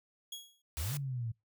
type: tone with exponential decay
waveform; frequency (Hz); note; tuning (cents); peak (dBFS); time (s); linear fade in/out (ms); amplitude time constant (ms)
sawtooth; 3322; G#7; 0; -35; 0.32-0.62; 5; 65
type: noise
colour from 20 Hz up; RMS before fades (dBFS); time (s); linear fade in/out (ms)
white; -42; 0.77-0.97; 0
type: exponential two-way sweep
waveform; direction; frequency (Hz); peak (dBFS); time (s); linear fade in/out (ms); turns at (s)
sine; up then down; 62 to 148 to 110; -34; 0.77-1.32; 10; 0.94
effects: noise-tail reverb RT60 0.2 s tail -25 dB re dry